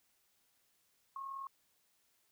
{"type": "tone with amplitude modulation", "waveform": "sine", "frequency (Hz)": 1086, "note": "C#6", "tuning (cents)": -36, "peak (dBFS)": -39, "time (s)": [1.16, 1.47], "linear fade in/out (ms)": 2, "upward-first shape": "sine", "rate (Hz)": 39.8, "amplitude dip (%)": 50, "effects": ["white hiss -75 dBFS RMS until 2.31 s"]}